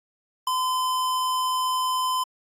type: tone with ADSR envelope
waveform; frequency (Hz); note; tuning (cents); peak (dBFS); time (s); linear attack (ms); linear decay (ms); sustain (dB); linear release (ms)
square; 1022; C6; -41; -20; 0.47-2.24; 4; 6; -3; 11
effects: AAC 64 kbps